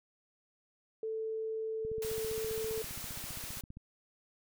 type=tone; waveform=sine; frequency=441.8 Hz; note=A4; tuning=7 cents sharp; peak=-34 dBFS; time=1.03-2.82 s; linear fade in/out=2 ms
type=click train; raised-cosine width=5 ms; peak=-34 dBFS; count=30; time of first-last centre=1.85-3.771 s; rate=15.1 Hz
type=noise; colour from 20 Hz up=white; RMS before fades=-43 dBFS; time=2.02-3.61 s; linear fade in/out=2 ms
effects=none

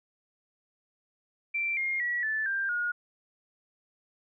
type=tone with pitch steps; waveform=sine; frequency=2349 / 2129 / 1930.2 / 1749.6 / 1586 / 1437.7 Hz; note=D7 / C7 / B6 / A6 / G6 / F6; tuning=0 / +30 / -40 / -10 / +20 / +50 cents; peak=-27 dBFS; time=1.54-2.92 s; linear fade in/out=10 ms; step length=230 ms; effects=none

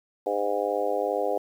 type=harmonic tone with a mistuned harmonic; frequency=102.4 Hz; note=G#2; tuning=24 cents flat; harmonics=3 / 4 / 5 / 6 / 7 / 8; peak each=-36 / -30 / -28 / -31 / -31 / -34 dBFS; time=0.26-1.38 s; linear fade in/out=5 ms; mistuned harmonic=8; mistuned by=-17 cents; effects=9-bit

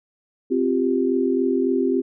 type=chord; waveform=sine; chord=C suspended fourth; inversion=none; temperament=just; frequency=261.6 / 348.8 / 392.4 Hz; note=C4 / F4 / G4; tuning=0 / -2 / +2 cents; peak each=-21 / -23 / -22 dBFS; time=0.5-2.02 s; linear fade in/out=20 ms; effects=none

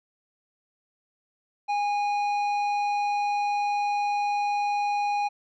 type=tone with tanh clipping; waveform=triangle; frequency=821 Hz; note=G#5; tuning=20 cents flat; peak=-25 dBFS; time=1.68-5.29 s; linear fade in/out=20 ms; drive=14 dB; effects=none

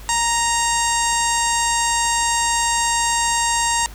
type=tone with low-pass filter; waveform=sawtooth; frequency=932 Hz; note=A#5; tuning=1 cent flat; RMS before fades=-19 dBFS; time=0.09-3.86 s; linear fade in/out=0 ms; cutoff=7800 Hz; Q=5.9; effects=added 52 Hz sine -36 dBFS peak until 3.94 s + pink hiss -42 dBFS RMS until 3.94 s

